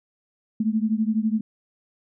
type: beating tone pair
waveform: sine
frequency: 214.4 / 226.4 Hz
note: A3 / A3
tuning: -45 / +50 cents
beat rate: 12 Hz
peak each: -22 / -24 dBFS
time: 0.6-1.41 s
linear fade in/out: 5 ms
effects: none